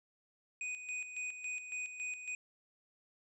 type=tone with tremolo; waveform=square; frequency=2489 Hz; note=D#7; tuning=in tune; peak=-38 dBFS; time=0.61-2.35 s; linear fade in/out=2 ms; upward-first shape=square; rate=3.6 Hz; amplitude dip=60%; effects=resampled to 22050 Hz